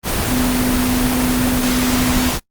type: tone in noise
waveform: sine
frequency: 251 Hz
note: B3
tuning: 28 cents sharp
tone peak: -16 dBFS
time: 0.27-2.32 s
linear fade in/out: 50 ms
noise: pink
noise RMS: -19 dBFS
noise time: 0.03-2.4 s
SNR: 0 dB
effects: noise-tail reverb RT60 0.1 s tail -21 dB re dry + Opus 24 kbps